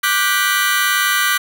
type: chord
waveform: sawtooth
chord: G major seventh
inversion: second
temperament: just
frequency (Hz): 1176 / 1470 / 1568 / 1960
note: D6 / F#6 / G6 / B6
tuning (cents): +2 / -12 / 0 / -14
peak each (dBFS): -16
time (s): 0.03-1.38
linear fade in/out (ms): 10
effects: none